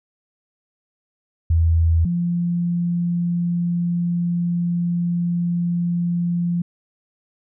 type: tone pair in turn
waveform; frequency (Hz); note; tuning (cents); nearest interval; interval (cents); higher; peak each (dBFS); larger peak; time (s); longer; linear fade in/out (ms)
sine; 82.41 / 173.16; E2 / F3; 0 / -14; octave + minor second; 1286; second; -13 / -18; first; 1.5-2.05 / 2.05-6.62; second; 5
effects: none